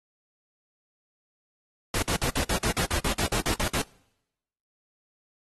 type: noise bursts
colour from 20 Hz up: pink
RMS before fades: -27 dBFS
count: 14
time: 1.94-3.818 s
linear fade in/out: 2 ms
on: 84 ms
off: 54 ms
effects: noise-tail reverb RT60 0.9 s tail -25 dB re dry + AAC 32 kbps